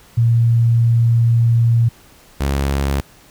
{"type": "tone pair in turn", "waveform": ["sine", "sawtooth"], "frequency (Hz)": [116.54, 69.3], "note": ["A#2", "C#2"], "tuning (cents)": [0, 0], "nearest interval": "major sixth", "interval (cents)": 900, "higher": "first", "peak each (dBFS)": [-10, -12], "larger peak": "first", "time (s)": [[0.17, 1.89], [2.4, 3.01]], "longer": "first", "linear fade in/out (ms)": 10, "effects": ["pink hiss -47 dBFS RMS until 3.3 s"]}